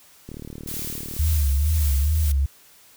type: click train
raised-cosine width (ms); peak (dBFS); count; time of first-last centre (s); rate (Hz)
3; -23; 34; 0.29-1.165; 37.7
type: noise with tremolo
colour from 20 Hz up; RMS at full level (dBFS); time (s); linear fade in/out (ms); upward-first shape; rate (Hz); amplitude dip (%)
blue; -30; 0.67-2.32; 5; triangle; 1.9; 55
type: tone with vibrato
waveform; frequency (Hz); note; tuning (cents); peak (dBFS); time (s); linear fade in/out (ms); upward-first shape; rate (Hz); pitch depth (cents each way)
sine; 73.42; D2; 0; -17; 1.19-2.46; 5; sine; 2.3; 120
effects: white hiss -52 dBFS RMS until 2.96 s